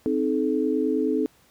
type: chord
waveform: sine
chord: A diminished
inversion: first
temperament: equal with one note detuned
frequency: 261.6 / 311.1 / 431.2 Hz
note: C4 / Eb4 / A4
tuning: 0 / 0 / -35 cents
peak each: -25 dBFS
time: 0.06-1.26 s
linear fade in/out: 0 ms
effects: pink hiss -59 dBFS RMS until 1.5 s + high-pass 60 Hz 12 dB/octave